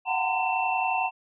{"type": "tone cluster", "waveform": "sine", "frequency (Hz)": [723, 754, 913, 1017, 2684], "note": ["F#5", "F#5", "A#5", "C6", "E7"], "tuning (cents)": [-40, 32, -36, -50, 31], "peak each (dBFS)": [-35, -27, -29, -34, -29], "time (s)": [0.05, 1.11], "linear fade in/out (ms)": 50, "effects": []}